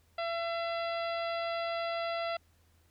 harmonic tone with a mistuned harmonic, 674 Hz, E5, 38 cents sharp, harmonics 1 / 2 / 3 / 4 / 5 / 6 / 7, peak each -33 / -39 / -43 / -45 / -47 / -49 / -50 dBFS, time 0.18-2.37 s, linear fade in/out 5 ms, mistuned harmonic 7, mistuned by +16 cents, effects added 82 Hz sine -65 dBFS peak until 2.9 s + pink hiss -70 dBFS RMS until 2.9 s

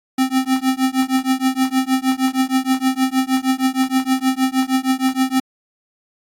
square tone with tremolo, 261.6 Hz, C4, in tune, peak -12 dBFS, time 0.18-5.4 s, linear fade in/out 5 ms, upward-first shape triangle, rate 6.4 Hz, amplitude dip 100%, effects AAC 64 kbps

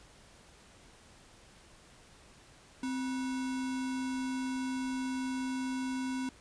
sine tone with sample-and-hold, 260 Hz, C4, 11 cents flat, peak -32 dBFS, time 2.83-6.29 s, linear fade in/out 2 ms, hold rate 1225 Hz, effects pink hiss -58 dBFS RMS until 6.4 s + resampled to 22050 Hz

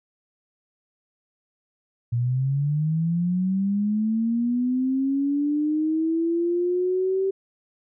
sine linear sweep, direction up, 116.54 to 388.4 Hz, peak -20 dBFS, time 2.12-7.31 s, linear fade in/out 10 ms, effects none

